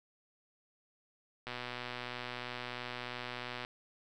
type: click train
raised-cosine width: 0.3 ms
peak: -24 dBFS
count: 269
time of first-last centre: 1.47-3.649 s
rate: 123 Hz
effects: none